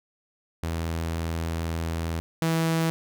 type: tone pair in turn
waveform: sawtooth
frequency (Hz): 82.41 / 163.3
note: E2 / E3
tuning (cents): 0 / -16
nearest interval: octave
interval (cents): 1184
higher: second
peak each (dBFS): -23 / -18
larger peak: second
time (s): 0.63-2.2 / 2.42-2.9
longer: first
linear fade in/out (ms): 0
effects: none